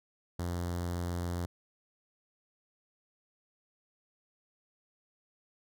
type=tone with notch filter; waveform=sawtooth; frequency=87.31 Hz; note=F2; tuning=in tune; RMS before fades=-35 dBFS; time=0.39-1.46 s; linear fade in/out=5 ms; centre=2500 Hz; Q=1.3; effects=none